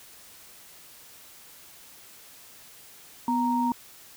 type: tone pair together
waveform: sine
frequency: 246.9 / 932.2 Hz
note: B3 / A#5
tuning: 0 / 0 cents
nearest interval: octave + major seventh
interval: 2300 cents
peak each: -25 dBFS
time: 3.28-3.72 s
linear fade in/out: 2 ms
effects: white hiss -50 dBFS RMS until 4.16 s